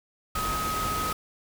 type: tone in noise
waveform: sine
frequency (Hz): 1265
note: D#6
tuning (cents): +28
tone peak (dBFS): -28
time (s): 0.35-1.13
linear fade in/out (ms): 5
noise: pink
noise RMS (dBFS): -32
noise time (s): 0.35-1.13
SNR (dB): +1
effects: none